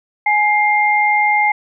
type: tone pair together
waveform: sine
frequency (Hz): 837.4 / 2110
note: G#5 / C7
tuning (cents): +14 / +14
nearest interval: octave + major third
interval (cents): 1600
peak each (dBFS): -14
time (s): 0.26-1.52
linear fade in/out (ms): 5
effects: none